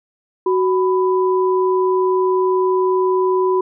sine tone pair together, 372.7 / 995 Hz, F#4 / B5, +13 / +13 cents, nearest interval octave + perfect fourth, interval 1700 cents, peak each -14 / -20 dBFS, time 0.46-3.61 s, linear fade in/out 5 ms, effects none

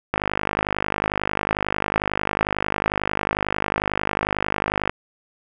click train, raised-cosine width 0.5 ms, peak -5 dBFS, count 244, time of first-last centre 0.14-4.895 s, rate 51.1 Hz, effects none

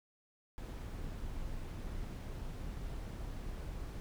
brown noise, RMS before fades -42 dBFS, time 0.58-4 s, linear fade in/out 0 ms, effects none

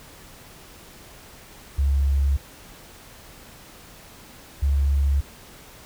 sine tone pair in turn, 69.3 / 69.86 Hz, C#2 / C#2, 0 / +14 cents, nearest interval unison, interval 14 cents, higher second, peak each -17 dBFS, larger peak neither, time 1.78-2.37 / 4.62-5.21 s, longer neither, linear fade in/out 10 ms, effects pink hiss -46 dBFS RMS until 5.85 s

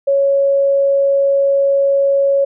sine tone, 554.4 Hz, C#5, in tune, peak -10 dBFS, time 0.07-2.45 s, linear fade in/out 10 ms, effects none

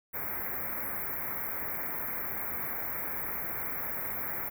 white band-stop noise, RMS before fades -35 dBFS, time 0.13-4.5 s, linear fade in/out 20 ms, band 2300 to 12000 Hz, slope 96 dB/octave, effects none

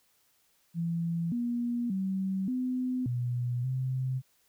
sine tone with pitch steps, 168.1 / 239.3 / 191 / 253.6 / 122.3 / 129.9 Hz, E3 / A#3 / G3 / B3 / B2 / C3, +34 / +46 / -45 / +46 / -16 / -12 cents, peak -28 dBFS, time 0.74-4.22 s, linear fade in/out 50 ms, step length 580 ms, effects white hiss -69 dBFS RMS until 4.48 s

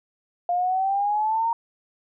sine exponential sweep, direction up, 698.5 to 932.3 Hz, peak -20 dBFS, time 0.49-1.53 s, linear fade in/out 2 ms, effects none

